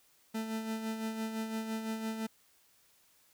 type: tone with tremolo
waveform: 40% pulse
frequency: 221.5 Hz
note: A3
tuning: 12 cents sharp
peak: -32 dBFS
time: 0.34-2.27 s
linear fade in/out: 10 ms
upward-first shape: sine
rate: 5.9 Hz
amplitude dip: 50%
effects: white hiss -67 dBFS RMS until 3.33 s